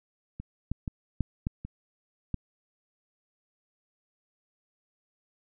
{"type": "clicks", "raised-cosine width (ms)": 5, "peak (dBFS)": [-25, -17, -20, -14, -16, -25, -17], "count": 7, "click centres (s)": [0.4, 0.716, 0.878, 1.207, 1.469, 1.65, 2.343], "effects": []}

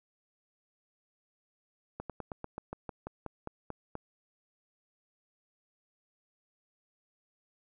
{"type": "slowing click train", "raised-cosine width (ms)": 1, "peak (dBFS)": -24, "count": 13, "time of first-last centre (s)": [2, 3.954], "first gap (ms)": 97, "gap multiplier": 1.09, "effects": []}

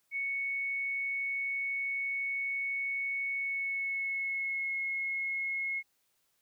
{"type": "tone with pitch glide", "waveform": "sine", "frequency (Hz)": [2217, 2170], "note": ["C#7", "C#7"], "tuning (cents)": [0, -37], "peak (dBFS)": -31, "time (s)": [0.11, 5.83], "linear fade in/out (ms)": 50, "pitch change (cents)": -37, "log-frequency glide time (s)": [3.34, 4.78], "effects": ["white hiss -75 dBFS RMS until 6.41 s"]}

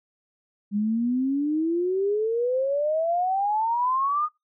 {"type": "exponential sweep", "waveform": "sine", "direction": "up", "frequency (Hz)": [201.1, 1244.5], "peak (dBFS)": -21, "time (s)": [0.71, 4.29], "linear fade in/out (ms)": 50, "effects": ["noise-tail reverb RT60 0.2 s tail -21 dB re dry"]}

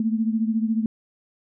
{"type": "beating tone pair", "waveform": "sine", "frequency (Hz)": [220, 234], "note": ["A3", "A#3"], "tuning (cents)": [0, 7], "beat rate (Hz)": 14, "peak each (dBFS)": [-21, -26], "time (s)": [0, 0.86], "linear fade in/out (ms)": 2, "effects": []}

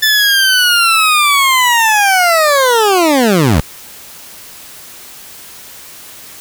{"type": "linear sweep", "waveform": "20% pulse", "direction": "down", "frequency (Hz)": [1760, 61.74], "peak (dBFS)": -3, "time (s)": [0.02, 3.61], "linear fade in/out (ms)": 10, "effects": ["white hiss -34 dBFS RMS until 6.4 s"]}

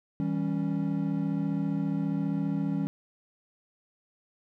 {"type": "chord", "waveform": "triangle", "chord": "C# diminished", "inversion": "first", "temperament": "equal with one note detuned", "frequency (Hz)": [161.14, 196, 277.2], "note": ["E3", "G3", "C#4"], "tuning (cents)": [-39, 0, 0], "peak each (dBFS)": -29, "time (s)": [0.2, 2.87], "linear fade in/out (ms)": 0, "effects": []}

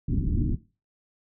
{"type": "low-pass noise", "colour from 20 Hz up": "pink", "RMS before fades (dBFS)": -25, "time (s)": [0.08, 0.56], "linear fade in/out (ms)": 10, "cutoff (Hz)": 310, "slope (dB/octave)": 48, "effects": ["noise-tail reverb RT60 0.3 s tail -17 dB re dry"]}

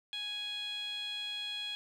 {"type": "tone with band-pass filter", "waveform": "15% pulse", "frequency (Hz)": 830.6, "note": "G#5", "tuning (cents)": 0, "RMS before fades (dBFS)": -39, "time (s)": [0.13, 1.75], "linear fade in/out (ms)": 0, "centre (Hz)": 3500, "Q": 5.5, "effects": []}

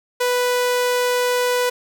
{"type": "tone", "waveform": "sawtooth", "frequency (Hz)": 493.9, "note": "B4", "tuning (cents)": 0, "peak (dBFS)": -13, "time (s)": [0.2, 1.7], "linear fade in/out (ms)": 10, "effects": []}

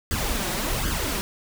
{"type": "noise with flanger", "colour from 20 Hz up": "pink", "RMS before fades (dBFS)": -26, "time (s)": [0.11, 1.21], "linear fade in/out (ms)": 0, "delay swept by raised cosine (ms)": [0.62, 5.62], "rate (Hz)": 1.3, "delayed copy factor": 0.7, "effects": []}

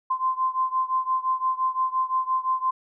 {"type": "beating tone pair", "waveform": "sine", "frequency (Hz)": [1037, 1042.8], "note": ["C6", "C6"], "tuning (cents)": [-16, -6], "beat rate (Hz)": 5.8, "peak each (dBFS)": [-24, -26], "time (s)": [0.1, 2.71], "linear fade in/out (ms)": 10, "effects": []}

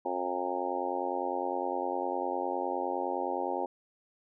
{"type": "harmonic tone with a mistuned harmonic", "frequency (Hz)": 89.8, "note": "F2", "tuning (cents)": 49, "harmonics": [3, 4, 5, 6, 7, 8, 9, 10], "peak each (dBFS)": [-41, -37, -41, -37, -41, -39, -35, -39], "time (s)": [0.05, 3.66], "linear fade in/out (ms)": 5, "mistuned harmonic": 10, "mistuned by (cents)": 38, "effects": []}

